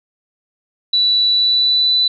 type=tone with pitch glide; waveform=sine; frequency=3951 to 3985 Hz; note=B7 to B7; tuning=0 to +15 cents; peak=-11 dBFS; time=0.93-2.08 s; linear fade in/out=5 ms; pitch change=+15 cents; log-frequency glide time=1.32-1.94 s; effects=none